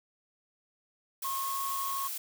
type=noise; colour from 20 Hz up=blue; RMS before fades=-37 dBFS; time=1.22-2.18 s; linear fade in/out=5 ms
type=tone with pitch glide; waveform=triangle; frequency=1081 to 1091.7 Hz; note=C#6 to C#6; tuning=-44 to -27 cents; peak=-31 dBFS; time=1.24-2.08 s; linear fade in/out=10 ms; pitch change=+17 cents; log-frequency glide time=1.34-1.57 s
effects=none